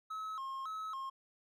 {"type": "tone with vibrato", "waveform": "triangle", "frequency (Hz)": 1174.7, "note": "D6", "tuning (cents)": 0, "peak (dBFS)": -37, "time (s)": [0.1, 1.1], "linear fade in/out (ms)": 10, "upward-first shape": "square", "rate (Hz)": 1.8, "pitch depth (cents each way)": 160, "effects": []}